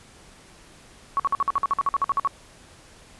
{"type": "tone bursts", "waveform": "sine", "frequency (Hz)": 1116, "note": "C#6", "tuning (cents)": 11, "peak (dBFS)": -18, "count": 15, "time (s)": [1.17, 2.274], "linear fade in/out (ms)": 0, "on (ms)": 26, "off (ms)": 51, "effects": ["pink hiss -50 dBFS RMS until 3.19 s", "resampled to 24000 Hz"]}